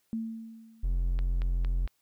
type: tone with exponential decay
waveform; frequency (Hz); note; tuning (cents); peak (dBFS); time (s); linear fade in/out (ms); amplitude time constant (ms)
sine; 224.8; A3; +37; -28; 0.13-1.15; 0; 220
type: tone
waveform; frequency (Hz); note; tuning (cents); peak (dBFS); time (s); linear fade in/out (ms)
triangle; 43.65; F1; 0; -23; 0.83-1.87; 10
type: click train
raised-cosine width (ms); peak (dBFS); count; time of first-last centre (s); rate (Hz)
0.3; -27; 4; 1.19-1.876; 4.37
effects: white hiss -73 dBFS RMS until 2.01 s